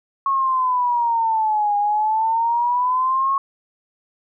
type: exponential two-way sweep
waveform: sine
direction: down then up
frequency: 1100 to 816 to 1100 Hz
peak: -16 dBFS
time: 0.26-3.38 s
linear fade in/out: 2 ms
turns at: 1.77 s
effects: none